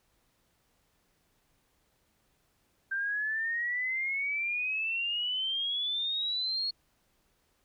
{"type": "exponential sweep", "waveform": "sine", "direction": "up", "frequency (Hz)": [1568, 4350], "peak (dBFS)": -29, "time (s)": [2.91, 6.71], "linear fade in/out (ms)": 10, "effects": ["pink hiss -72 dBFS RMS until 7.64 s"]}